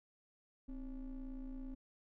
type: ring-modulated tone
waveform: triangle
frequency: 145.9 Hz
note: D3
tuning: 11 cents flat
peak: -38 dBFS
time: 0.68-1.75 s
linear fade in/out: 10 ms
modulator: 117 Hz
effects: none